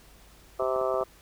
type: harmonic tone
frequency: 130 Hz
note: C3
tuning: 11 cents flat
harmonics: 3 / 4 / 5 / 6 / 7 / 8 / 9 / 10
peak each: -31 / -30 / -29 / -41 / -40 / -40 / -33 / -40 dBFS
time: 0.59-1.04 s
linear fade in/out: 10 ms
type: clicks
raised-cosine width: 1 ms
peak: -27 dBFS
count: 5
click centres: 0.624 / 0.762 / 0.814 / 0.942 / 1.011 s
effects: added 50 Hz sine -56 dBFS peak until 1.21 s + pink hiss -56 dBFS RMS until 1.21 s